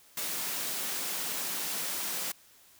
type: high-pass noise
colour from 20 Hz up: white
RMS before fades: -34 dBFS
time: 0.17-2.32 s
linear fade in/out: 5 ms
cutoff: 140 Hz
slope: 96 dB/octave
effects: white hiss -59 dBFS RMS until 2.79 s